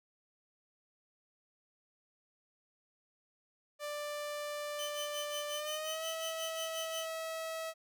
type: tone with pitch glide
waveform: sawtooth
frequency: 590 to 647.1 Hz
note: D5 to E5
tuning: +8 to -32 cents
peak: -34 dBFS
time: 3.79-7.74 s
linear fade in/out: 50 ms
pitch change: +160 cents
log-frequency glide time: 5.52-6.05 s
type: tone with tremolo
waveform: sawtooth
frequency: 3035 Hz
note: F#7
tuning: 43 cents sharp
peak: -35 dBFS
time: 4.79-7.06 s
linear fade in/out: 0 ms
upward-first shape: sine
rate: 5.6 Hz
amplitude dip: 85%
effects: none